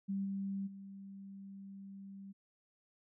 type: tone with level steps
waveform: sine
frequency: 196 Hz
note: G3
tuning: in tune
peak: -34 / -36 / -47 dBFS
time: 0.08-2.33 s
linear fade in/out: 20 ms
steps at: 0.24 / 0.66 s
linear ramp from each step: 20 ms
effects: none